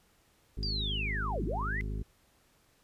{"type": "harmonic tone", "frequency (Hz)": 51.91, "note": "G#1", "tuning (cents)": 0, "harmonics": [1, 2, 3, 4, 5, 7, 8], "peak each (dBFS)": [-34, -40, -44, -46, -48, -51, -52], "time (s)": [0.57, 2.03], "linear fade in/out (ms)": 5}
{"type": "linear two-way sweep", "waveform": "sine", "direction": "down then up", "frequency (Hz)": [4874, 146.83, 2082], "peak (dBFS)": -33, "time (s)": [0.63, 1.81], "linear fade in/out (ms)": 0, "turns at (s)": 1.44}
{"type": "click", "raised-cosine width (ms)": 1, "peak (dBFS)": -37, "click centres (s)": 1.615}
{"effects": ["pink hiss -67 dBFS RMS until 2.83 s", "resampled to 32000 Hz"]}